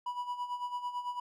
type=tone with tremolo; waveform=triangle; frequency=980 Hz; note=B5; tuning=14 cents flat; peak=-30 dBFS; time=0.06-1.2 s; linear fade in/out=5 ms; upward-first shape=sine; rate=9 Hz; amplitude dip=70%; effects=none